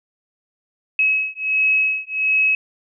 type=beating tone pair; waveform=sine; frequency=2564 / 2565.4 Hz; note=E7 / E7; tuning=-49 / -48 cents; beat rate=1.4 Hz; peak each=-19 dBFS; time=0.99-2.55 s; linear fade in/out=2 ms; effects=none